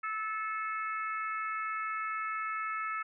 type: harmonic tone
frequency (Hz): 435.6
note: A4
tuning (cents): -17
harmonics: 3 / 4 / 5 / 6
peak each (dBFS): -34 / -41 / -41 / -48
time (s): 0.03-3.03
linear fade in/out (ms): 10
effects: none